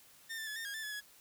sawtooth tone with pitch steps, 1812 / 1773 / 1711 / 1817 / 1637 / 1764 / 1708 / 1679 Hz, A#6 / A6 / A6 / A#6 / G#6 / A6 / G#6 / G#6, -50 / +13 / -49 / -45 / -25 / +4 / +48 / +18 cents, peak -36 dBFS, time 0.29-1.01 s, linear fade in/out 20 ms, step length 90 ms, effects white hiss -61 dBFS RMS until 1.2 s

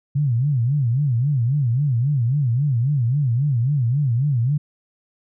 sine tone with vibrato, 130.81 Hz, C3, in tune, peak -16 dBFS, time 0.15-4.58 s, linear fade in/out 10 ms, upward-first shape sine, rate 3.7 Hz, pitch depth 230 cents each way, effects none

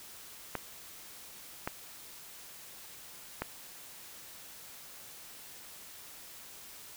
clicks, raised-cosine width 0.5 ms, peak -18 dBFS, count 3, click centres 0.553 / 1.675 / 3.42 s, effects white hiss -50 dBFS RMS until 6.96 s

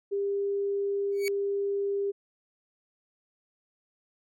sine tone, 399.9 Hz, G4, 35 cents sharp, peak -26 dBFS, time 0.11-2.12 s, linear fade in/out 20 ms
sawtooth tone with exponential growth, 2254 Hz, C#7, 28 cents sharp, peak -25 dBFS, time 1.12-1.28 s, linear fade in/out 0 ms, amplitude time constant 33 ms
effects none

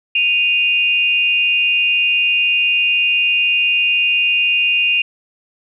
sine tone pair together, 2486 / 2794 Hz, D#7 / F7, -2 / 0 cents, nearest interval major second, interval 202 cents, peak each -15 dBFS, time 0.15-5.02 s, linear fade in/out 5 ms, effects none

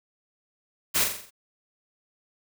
white noise with echo, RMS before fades -23 dBFS, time 0.94-1.05 s, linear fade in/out 20 ms, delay 43 ms, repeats 6, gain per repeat -5 dB, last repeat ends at 1.308 s, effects none

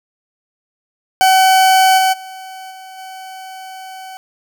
40% pulse tone with level steps, 757 Hz, F#5, 39 cents sharp, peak -7 / -10 / -29 / -32 / -29 dBFS, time 1.21-4.17 s, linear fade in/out 0 ms, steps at 1.97 / 2.12 / 2.7 / 2.97 s, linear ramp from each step 20 ms, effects none

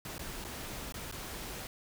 pink noise with dropouts, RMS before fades -42 dBFS, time 0.05-1.67 s, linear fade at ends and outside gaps 1 ms, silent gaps 0.181-0.193 / 0.442-0.448 / 0.923-0.941 / 1.114-1.124 s, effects none

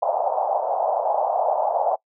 pink band-pass noise, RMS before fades -22 dBFS, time 0.02-1.96 s, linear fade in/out 10 ms, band 600 to 850 Hz, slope 48 dB/octave, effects noise-tail reverb RT60 0.1 s tail -24 dB re dry

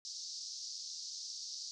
pink band-pass noise, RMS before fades -45 dBFS, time 0.05-1.71 s, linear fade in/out 0 ms, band 4500 to 6100 Hz, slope 48 dB/octave, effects none

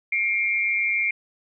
sine tone pair together, 2142 / 2349 Hz, C7 / D7, +40 / 0 cents, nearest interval major second, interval 160 cents, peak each -23 dBFS, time 0.12-1.11 s, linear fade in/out 5 ms, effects none

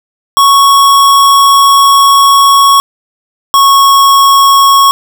square tone pair in turn, 1108.7 / 1102.3 Hz, C#6 / C#6, 0 / -10 cents, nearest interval unison, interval 10 cents, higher first, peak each -3 dBFS, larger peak neither, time 0.37-2.8 / 3.54-4.91 s, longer first, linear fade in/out 0 ms, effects 7-bit

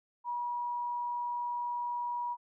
sine tone, 964 Hz, B5, 42 cents flat, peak -32 dBFS, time 0.24-2.37 s, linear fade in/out 50 ms, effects none

